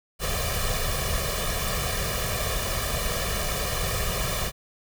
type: noise with comb filter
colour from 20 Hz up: pink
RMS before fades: -27 dBFS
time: 0.19-4.52 s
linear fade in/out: 50 ms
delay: 1.7 ms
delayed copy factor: +0.85
effects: none